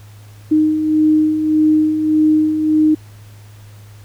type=beating tone pair; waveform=sine; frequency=307.5 / 309.2 Hz; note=D#4 / D#4; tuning=-20 / -11 cents; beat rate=1.7 Hz; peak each=-20 / -11 dBFS; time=0.51-2.95 s; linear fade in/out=10 ms; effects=added 104 Hz sine -37 dBFS peak until 4.04 s + pink hiss -48 dBFS RMS until 4.04 s